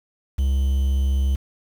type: tone with quantisation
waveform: triangle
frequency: 67.3 Hz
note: C2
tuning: 49 cents sharp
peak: -15 dBFS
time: 0.38-1.36 s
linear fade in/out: 10 ms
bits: 7
effects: none